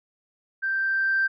sine tone with level ramp, 1568 Hz, G6, in tune, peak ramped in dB -23 to -18 dBFS, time 0.62-1.28 s, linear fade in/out 20 ms, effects tanh soft clip ceiling -15 dBFS

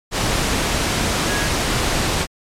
sine tone in noise, 1661.2 Hz, G#6, in tune, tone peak -25 dBFS, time 1.27-1.5 s, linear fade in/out 50 ms, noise pink, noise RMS -19 dBFS, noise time 0.11-2.27 s, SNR -9 dB, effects low-pass 9000 Hz 12 dB/octave + MP3 96 kbps

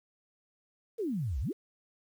sine exponential two-way sweep, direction down then up, 487.9 to 57 to 487.9 Hz, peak -30 dBFS, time 0.98-1.53 s, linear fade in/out 20 ms, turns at 1.4 s, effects 10-bit

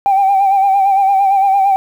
sine tone with vibrato, 784 Hz, G5, in tune, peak -7 dBFS, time 0.06-1.76 s, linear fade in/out 0 ms, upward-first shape sine, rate 8.8 Hz, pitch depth 48 cents each way, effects tanh soft clip ceiling -5 dBFS + 7-bit

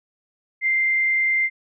sine tone with frequency modulation, 2090 Hz, C7, 2 cents flat, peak -17 dBFS, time 0.61-1.5 s, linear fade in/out 50 ms, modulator 29.9 Hz, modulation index 0.25, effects none

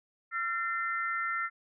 sine tone cluster, 1364 / 1800 / 2062 Hz, F6 / A6 / C7, -41 / +39 / -26 cents, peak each -32 / -35 / -37 dBFS, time 0.31-1.5 s, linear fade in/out 50 ms, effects none

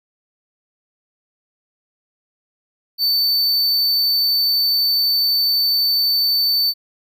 square tone, 4536 Hz, C#8, 39 cents sharp, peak -15 dBFS, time 2.98-6.74 s, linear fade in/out 50 ms, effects none

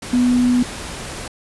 sine tone in noise, 246.9 Hz, B3, in tune, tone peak -12 dBFS, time 0.13-0.63 s, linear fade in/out 5 ms, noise pink, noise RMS -30 dBFS, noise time 0.02-1.28 s, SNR +15 dB, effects resampled to 24000 Hz

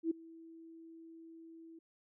sine tone with ADSR envelope, 327.9 Hz, E4, 9 cents flat, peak -28 dBFS, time 0.03-1.79 s, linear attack 77 ms, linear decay 9 ms, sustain -23 dB, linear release 6 ms, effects none

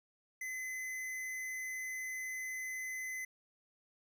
sine tone with hard clipping, 2034 Hz, C7, 50 cents flat, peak -40 dBFS, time 0.41-3.25 s, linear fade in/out 5 ms, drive 16 dB, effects none

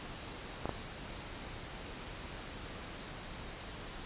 clicks, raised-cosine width 1 ms, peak -20 dBFS, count 2, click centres 0.656 / 0.693 s, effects pink hiss -45 dBFS RMS until 4.05 s + resampled to 8000 Hz

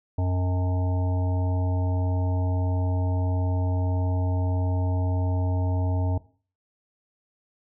harmonic tone with a mistuned harmonic, 91 Hz, F#2, 28 cents flat, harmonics 1 / 3 / 5 / 7 / 9 / 10, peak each -22 / -33 / -39 / -37 / -41 / -40 dBFS, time 0.18-6.18 s, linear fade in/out 5 ms, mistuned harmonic 10, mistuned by -18 cents, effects noise-tail reverb RT60 0.4 s tail -17 dB re dry

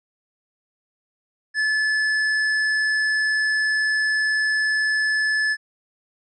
triangle tone with hard clipping, 1729 Hz, A6, 31 cents flat, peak -20 dBFS, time 1.54-5.57 s, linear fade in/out 50 ms, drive 11 dB, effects resampled to 24000 Hz

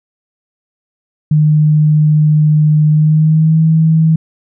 sine tone with pitch glide, 152.4 to 160.07 Hz, D#3 to D#3, -36 to +49 cents, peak -6 dBFS, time 1.31-4.16 s, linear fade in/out 5 ms, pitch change +85 cents, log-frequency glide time 2.9-3.6 s, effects none

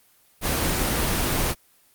pink noise, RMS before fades -23 dBFS, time 0.41-1.55 s, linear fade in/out 50 ms, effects white hiss -59 dBFS RMS until 1.94 s + Opus 24 kbps

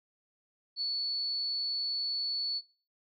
sine tone, 4435 Hz, C#8, in tune, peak -29 dBFS, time 0.76-2.62 s, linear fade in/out 50 ms, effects noise-tail reverb RT60 0.4 s tail -22 dB re dry + MP3 32 kbps

